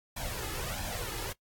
pink noise with flanger, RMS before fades -37 dBFS, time 0.16-1.33 s, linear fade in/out 10 ms, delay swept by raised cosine 1.2 to 2.4 ms, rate 1.5 Hz, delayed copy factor +0.7, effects noise-tail reverb RT60 0.1 s tail -22 dB re dry + AAC 64 kbps

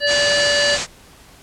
harmonic tone, 579 Hz, D5, 25 cents flat, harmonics 1 / 3 / 5 / 7 / 8, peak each -19 / -19 / -23 / -27 / -22 dBFS, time 0-0.79 s, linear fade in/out 50 ms
white low-pass noise, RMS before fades -24 dBFS, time 0.06-0.87 s, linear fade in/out 50 ms, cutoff 7900 Hz, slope 48 dB/octave
effects pink hiss -46 dBFS RMS until 1.42 s + low-pass 12000 Hz 12 dB/octave

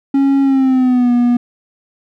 triangle tone with pitch glide, 274.8 to 242 Hz, C#4 to B3, -15 to -35 cents, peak -7 dBFS, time 0.14-1.37 s, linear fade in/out 5 ms, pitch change -220 cents, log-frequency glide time 0.42-1.12 s, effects none

